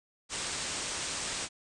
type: low-pass noise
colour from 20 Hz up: white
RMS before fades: -36 dBFS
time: 0.29-1.49 s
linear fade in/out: 50 ms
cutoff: 9000 Hz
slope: 96 dB/octave
effects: none